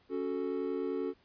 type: chord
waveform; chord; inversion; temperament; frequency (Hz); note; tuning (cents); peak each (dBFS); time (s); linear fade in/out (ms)
triangle; F# minor; second; equal; 277.2 / 370 / 440; C#4 / F#4 / A4; 0 / 0 / 0; -35 / -34 / -34; 0.09-1.14; 50
effects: pink hiss -67 dBFS RMS until 1.24 s + resampled to 11025 Hz

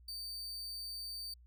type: tone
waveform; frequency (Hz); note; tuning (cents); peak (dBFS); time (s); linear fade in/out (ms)
40% pulse; 4600; D8; -37; -40; 0.08-1.34; 5
effects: added 60 Hz sine -57 dBFS peak until 1.46 s

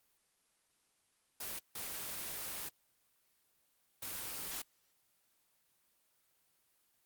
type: noise bursts at uneven times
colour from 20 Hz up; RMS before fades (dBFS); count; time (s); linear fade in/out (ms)
white; -42; 3; 1.4-1.59 / 1.75-2.69 / 4.02-4.62; 5
effects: white hiss -75 dBFS RMS until 7.05 s + Opus 24 kbps

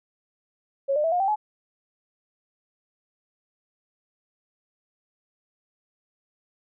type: tone with pitch steps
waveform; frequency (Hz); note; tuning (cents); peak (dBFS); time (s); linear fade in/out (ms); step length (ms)
sine; 550 / 599.8 / 654.1 / 713.3 / 777.8 / 848.2; C#5 / D5 / E5 / F5 / G5 / G#5; -14 / +36 / -14 / +36 / -14 / +36; -20; 0.88-1.36; 20; 80
effects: none

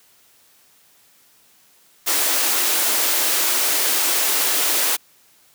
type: high-pass noise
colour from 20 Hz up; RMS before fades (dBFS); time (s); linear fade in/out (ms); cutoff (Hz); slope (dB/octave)
white; -19; 2.06-4.97; 20; 270; 48
effects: white hiss -55 dBFS RMS until 5.54 s + high-pass 80 Hz 12 dB/octave

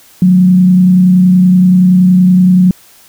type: tone with frequency modulation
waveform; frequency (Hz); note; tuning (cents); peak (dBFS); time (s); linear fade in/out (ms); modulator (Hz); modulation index
sine; 182.8; F#3; -21; -3; 0.22-2.71; 2; 30.6; 0.28
effects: white hiss -42 dBFS RMS until 3.08 s

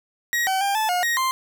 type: tone with pitch steps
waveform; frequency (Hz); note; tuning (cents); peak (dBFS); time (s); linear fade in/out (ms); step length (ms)
40% pulse; 1896 / 763 / 797 / 871 / 717 / 1879 / 1047; A#6 / G5 / G5 / A5 / F5 / A#6 / C6; +29 / -47 / +28 / -18 / +45 / +13 / +1; -19; 0.33-1.31; 0; 140
effects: none

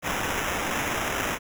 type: noise with sample-and-hold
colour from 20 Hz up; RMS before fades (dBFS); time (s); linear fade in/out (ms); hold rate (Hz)
blue; -28; 0.02-1.39; 50; 4410
effects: none

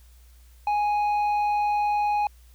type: tone with tanh clipping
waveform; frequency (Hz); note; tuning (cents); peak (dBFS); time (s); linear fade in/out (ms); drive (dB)
sine; 830.6; G#5; 0; -22; 0.67-2.27; 2; 6
effects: added 60 Hz sine -49 dBFS peak until 2.54 s + white hiss -61 dBFS RMS until 2.54 s

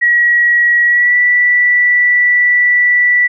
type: tone with pitch glide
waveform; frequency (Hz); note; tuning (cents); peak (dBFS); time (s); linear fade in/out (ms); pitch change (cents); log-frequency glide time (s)
sine; 1915 to 1962; A#6 to B6; +46 to -12; -7; 0.01-3.28; 20; +42; 0.85-1.16
effects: none

